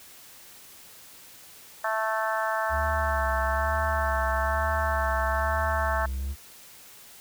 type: harmonic tone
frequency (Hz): 220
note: A3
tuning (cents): 0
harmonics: 3 / 4 / 5 / 6 / 7 / 8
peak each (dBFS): -30 / -31 / -32 / -33 / -33 / -34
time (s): 1.84-6.06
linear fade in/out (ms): 5
type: tone with vibrato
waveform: triangle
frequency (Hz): 70.2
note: C#2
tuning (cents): +22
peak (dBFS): -26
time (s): 2.69-6.36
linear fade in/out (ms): 50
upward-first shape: sine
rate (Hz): 1.1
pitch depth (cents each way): 120
effects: white hiss -49 dBFS RMS until 7.2 s